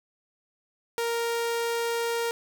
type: tone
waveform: sawtooth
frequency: 466.2 Hz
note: A#4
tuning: in tune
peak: -22 dBFS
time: 0.98-2.31 s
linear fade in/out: 0 ms
effects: none